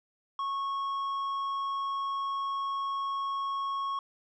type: tone with tanh clipping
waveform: sine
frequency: 1100 Hz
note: C#6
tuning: 14 cents flat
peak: -31 dBFS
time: 0.39-3.99 s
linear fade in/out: 2 ms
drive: 6 dB
effects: none